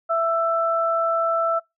sine tone pair together, 664 / 1328 Hz, E5 / E6, +12 / +12 cents, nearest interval octave, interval 1200 cents, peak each -21 dBFS, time 0.09-1.6 s, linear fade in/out 20 ms, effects noise-tail reverb RT60 0.2 s tail -26 dB re dry

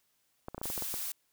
clicks, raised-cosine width 1 ms, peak -25 dBFS, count 9, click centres 0.484 / 0.546 / 0.58 / 0.615 / 0.656 / 0.701 / 0.778 / 0.823 / 0.941 s
blue noise, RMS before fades -37 dBFS, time 0.63-1.12 s, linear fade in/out 2 ms
effects white hiss -74 dBFS RMS until 1.32 s

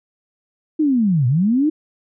sine linear two-way sweep, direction down then up, 320 to 116.2 to 320 Hz, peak -13 dBFS, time 0.79-1.7 s, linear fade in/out 10 ms, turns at 1.27 s, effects none

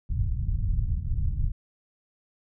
pink low-pass noise, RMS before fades -26 dBFS, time 0.09-1.52 s, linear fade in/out 10 ms, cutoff 120 Hz, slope 24 dB/octave, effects none

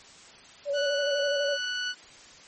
sine tone with vibrato, 570 Hz, C#5, 48 cents sharp, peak -25 dBFS, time 0.65-1.58 s, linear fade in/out 50 ms, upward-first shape square, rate 12 Hz, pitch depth 31 cents each way
20% pulse tone, 1480 Hz, F#6, in tune, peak -24 dBFS, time 0.73-1.95 s, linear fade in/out 50 ms
effects white hiss -50 dBFS RMS until 2.47 s + MP3 32 kbps

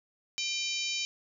harmonic tone with a mistuned harmonic, 768 Hz, G5, 36 cents flat, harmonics 3 / 4 / 5 / 6 / 7 / 8 / 9, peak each -36 / -37 / -38 / -39 / -39 / -40 / -41 dBFS, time 0.38-1.05 s, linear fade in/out 0 ms, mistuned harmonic 3, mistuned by +64 cents, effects none

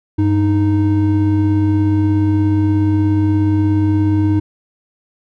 triangle tone pair together, 97.73 / 310 Hz, G2 / D#4, -5 / -6 cents, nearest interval octave + minor sixth, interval 1999 cents, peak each -12 dBFS, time 0.18-4.4 s, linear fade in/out 10 ms, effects none

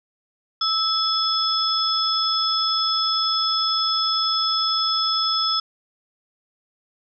sine tone cluster, 1309 / 3411 / 5200 Hz, E6 / G#7 / E8, -13 / +46 / -24 cents, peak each -24 / -24 / -22 dBFS, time 0.61-5.6 s, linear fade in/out 5 ms, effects none

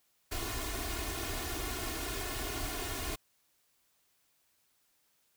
pink noise with comb filter, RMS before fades -37 dBFS, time 0.31-3.16 s, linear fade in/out 10 ms, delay 2.8 ms, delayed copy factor +0.95, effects white hiss -73 dBFS RMS until 5.36 s

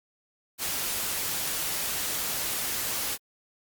white noise, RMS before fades -30 dBFS, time 0.58-3.18 s, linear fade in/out 50 ms, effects Opus 48 kbps

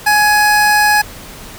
square tone pair together, 838.6 / 1676 Hz, G#5 / G#6, +17 / +15 cents, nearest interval octave, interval 1198 cents, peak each -12 dBFS, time 0.06-1.02 s, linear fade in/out 10 ms, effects pink hiss -33 dBFS RMS until 1.58 s

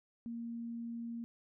sine tone, 233.1 Hz, A#3, in tune, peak -39 dBFS, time 0.26-1.24 s, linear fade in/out 0 ms, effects none

